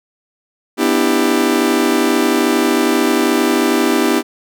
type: chord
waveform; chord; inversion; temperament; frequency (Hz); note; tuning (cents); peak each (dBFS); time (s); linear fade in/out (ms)
40% pulse; E minor seventh; second; just; 247.2 / 296.7 / 329.6 / 395.6; B3 / D4 / E4 / G4; +2 / +18 / 0 / +16; -17; 0.77-4.23; 50
effects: none